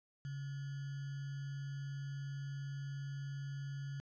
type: tone with sample-and-hold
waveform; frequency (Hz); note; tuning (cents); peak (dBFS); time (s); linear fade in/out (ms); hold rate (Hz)
sine; 138.59; C#3; 0; -40; 0.25-4; 0; 1575
effects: resampled to 16000 Hz